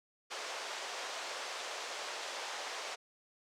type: band-pass noise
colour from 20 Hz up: pink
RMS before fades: -42 dBFS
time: 0.3-2.96 s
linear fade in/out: 20 ms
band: 500 to 7000 Hz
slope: 24 dB/octave
effects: none